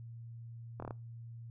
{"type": "slowing click train", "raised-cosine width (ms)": 1, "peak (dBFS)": -27, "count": 5, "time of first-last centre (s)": [0.8, 0.908], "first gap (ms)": 24, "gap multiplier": 1.08, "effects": ["noise-tail reverb RT60 0.3 s tail -24 dB re dry", "added 116 Hz sine -45 dBFS peak until 1.5 s"]}